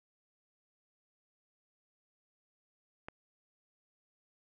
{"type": "click", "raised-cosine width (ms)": 0.5, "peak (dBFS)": -27, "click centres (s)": 3.085, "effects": []}